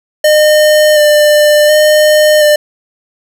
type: tone with vibrato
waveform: square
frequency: 603 Hz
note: D5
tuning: 46 cents sharp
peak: -5 dBFS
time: 0.24-2.56 s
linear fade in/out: 5 ms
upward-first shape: square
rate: 0.69 Hz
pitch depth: 16 cents each way
effects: none